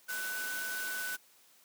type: tone in noise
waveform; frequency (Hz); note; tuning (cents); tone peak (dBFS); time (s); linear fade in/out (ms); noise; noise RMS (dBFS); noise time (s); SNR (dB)
sine; 1500; F#6; +23; -36; 0.08-1.17; 20; white; -41; 0.08-1.17; +2
effects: white hiss -63 dBFS RMS until 1.64 s + high-pass 200 Hz 12 dB/octave